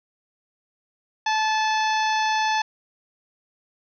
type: harmonic tone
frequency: 869 Hz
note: A5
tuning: 22 cents flat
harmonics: 1 / 2 / 3 / 4 / 5 / 6 / 7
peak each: -21 / -27 / -31 / -33 / -35 / -37 / -38 dBFS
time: 1.26-2.62 s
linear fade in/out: 5 ms
effects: none